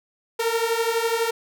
sawtooth beating tone pair, 452.8 / 464.8 Hz, A4 / A#4, +50 / -5 cents, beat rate 12 Hz, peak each -20 / -20 dBFS, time 0.39-1.31 s, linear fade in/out 10 ms, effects none

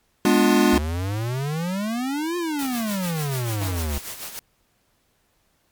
square chord, G# diminished seventh, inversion none, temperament equal with one note detuned, 207.7 / 246.9 / 293.7 / 354.5 Hz, G#3 / B3 / D4 / F4, 0 / 0 / 0 / +26 cents, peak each -21 dBFS, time 0.25-0.78 s, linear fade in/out 2 ms
square exponential two-way sweep, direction up then down, 69.3 to 356.6 to 69.3 Hz, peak -24 dBFS, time 0.73-3.98 s, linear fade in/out 0 ms, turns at 2.37 s
white noise with tremolo, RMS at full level -32 dBFS, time 2.59-4.39 s, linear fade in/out 0 ms, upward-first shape sine, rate 6.8 Hz, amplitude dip 60%
10% pulse tone with exponential decay, 161.5 Hz, E3, 35 cents flat, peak -21 dBFS, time 3.61-4.12 s, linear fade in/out 5 ms, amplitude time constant 110 ms
effects pink hiss -66 dBFS RMS until 5.71 s + MP3 96 kbps

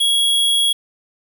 square tone, 3322 Hz, G#7, in tune, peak -14 dBFS, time 0-0.73 s, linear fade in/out 10 ms, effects 7-bit

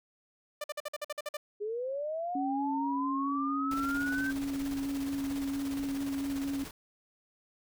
sawtooth tone bursts, 594 Hz, D5, 20 cents sharp, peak -30 dBFS, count 10, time 0.61-1.37 s, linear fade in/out 5 ms, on 31 ms, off 50 ms
sine linear sweep, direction up, 404.3 to 1568 Hz, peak -32 dBFS, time 1.6-4.32 s, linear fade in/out 20 ms
sine tone with vibrato, 276.5 Hz, C#4, 4 cents flat, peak -31 dBFS, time 2.35-6.64 s, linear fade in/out 5 ms, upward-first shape square, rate 4.4 Hz, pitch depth 9 cents each way
pink noise with tremolo, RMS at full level -43 dBFS, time 3.71-6.71 s, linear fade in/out 2 ms, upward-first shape square, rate 17 Hz, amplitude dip 45%
effects none

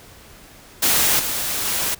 white noise with level steps, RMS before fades -17 / -24 / -22 dBFS, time 0.82-1.95 s, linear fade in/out 10 ms, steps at 1.19 / 1.65 s, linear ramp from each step 5 ms, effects pink hiss -45 dBFS RMS until 1.99 s

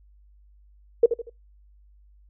sine tone with echo, 466.2 Hz, A#4, in tune, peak -10 dBFS, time 1.03-1.06 s, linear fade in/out 5 ms, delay 79 ms, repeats 3, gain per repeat -9 dB, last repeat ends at 1.297 s, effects noise-tail reverb RT60 0.2 s tail -24 dB re dry + added 50 Hz sine -52 dBFS peak until 2.29 s

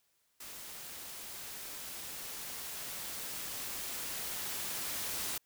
white noise with level ramp, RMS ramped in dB -47 to -37 dBFS, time 0.4-5.38 s, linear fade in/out 5 ms, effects white hiss -75 dBFS RMS until 5.45 s

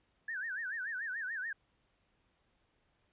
sine tone with vibrato, 1660 Hz, G#6, 1 cent flat, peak -36 dBFS, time 0.28-1.53 s, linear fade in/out 5 ms, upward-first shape sine, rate 6.9 Hz, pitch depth 200 cents each way, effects pink hiss -75 dBFS RMS until 3.12 s + resampled to 8000 Hz

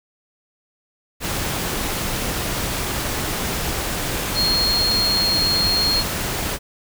sine tone in noise, 4261 Hz, C8, 31 cents sharp, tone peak -17 dBFS, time 4.34-6.04 s, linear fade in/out 50 ms, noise pink, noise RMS -24 dBFS, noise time 1.2-6.59 s, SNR +4 dB, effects none

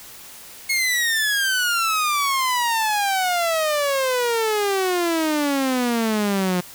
sawtooth exponential sweep, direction down, 2182 to 176.6 Hz, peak -15 dBFS, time 0.69-6.61 s, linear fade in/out 10 ms, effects white hiss -41 dBFS RMS until 6.74 s

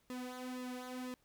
sawtooth tone with flanger, 251.9 Hz, B3, 34 cents sharp, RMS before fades -44 dBFS, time 0.1-1.14 s, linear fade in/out 0 ms, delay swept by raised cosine 1.3 to 3.6 ms, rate 2 Hz, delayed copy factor -0.7, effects pink hiss -74 dBFS RMS until 1.24 s

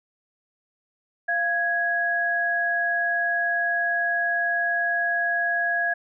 sine tone pair together, 690.2 / 1661.2 Hz, F5 / G#6, -21 / 0 cents, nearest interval octave + minor third, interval 1521 cents, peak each -27 / -22 dBFS, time 1.28-5.94 s, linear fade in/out 10 ms, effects none

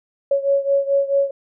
sine beating tone pair, 554.4 / 559 Hz, C#5 / C#5, 0 / +14 cents, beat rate 4.6 Hz, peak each -17 / -20 dBFS, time 0.31-1.31 s, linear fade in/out 5 ms, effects none

